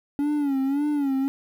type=tone with vibrato; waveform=triangle; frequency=281.6 Hz; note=C#4; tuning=27 cents sharp; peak=-19 dBFS; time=0.19-1.28 s; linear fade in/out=0 ms; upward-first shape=sine; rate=1.8 Hz; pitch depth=97 cents each way; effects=9-bit

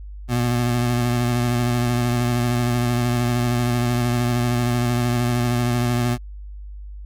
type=tone with vibrato; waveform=25% pulse; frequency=121.1 Hz; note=B2; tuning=34 cents flat; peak=-14 dBFS; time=0.28-6.18 s; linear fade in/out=50 ms; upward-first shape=sine; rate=13 Hz; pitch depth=26 cents each way; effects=added 50 Hz sine -32 dBFS peak until 7.05 s + MP3 96 kbps

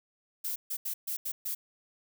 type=noise bursts at uneven times; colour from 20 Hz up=violet; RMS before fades=-34 dBFS; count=6; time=0.44-0.56 / 0.7-0.77 / 0.85-0.94 / 1.07-1.17 / 1.25-1.32 / 1.45-1.55 s; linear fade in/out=10 ms; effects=none

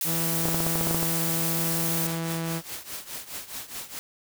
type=noise; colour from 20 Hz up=blue; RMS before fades=-28 dBFS; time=0.01-2.07 s; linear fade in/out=2 ms
type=tone; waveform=sawtooth; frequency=164.81 Hz; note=E3; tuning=in tune; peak=-24 dBFS; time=0.04-2.62 s; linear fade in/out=50 ms
type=clicks; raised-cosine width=1 ms; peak=-14 dBFS; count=11; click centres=0.455 / 0.486 / 0.545 / 0.604 / 0.666 / 0.756 / 0.811 / 0.871 / 0.91 / 0.946 / 1.029 s
type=noise with tremolo; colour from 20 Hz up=white; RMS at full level=-34 dBFS; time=2.06-3.99 s; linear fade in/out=0 ms; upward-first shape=triangle; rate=4.8 Hz; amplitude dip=85%
effects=none

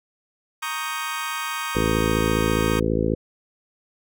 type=chord; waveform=25% pulse; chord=Eb dominant seventh; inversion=second; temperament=equal; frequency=932.3 / 1108.7 / 1244.5 / 1568 Hz; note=Bb5 / Db6 / Eb6 / G6; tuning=0 / 0 / 0 / 0 cents; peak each=-29 / -29 / -26 / -29 dBFS; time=0.62-2.8 s; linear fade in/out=10 ms
type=harmonic tone; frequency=54.8 Hz; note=A1; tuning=6 cents flat; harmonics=1 / 2 / 3 / 4 / 5 / 6 / 7 / 8 / 9; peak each=-28 / -28 / -28 / -28 / -28 / -28 / -28 / -28 / -28 dBFS; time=1.75-3.15 s; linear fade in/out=5 ms
effects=none

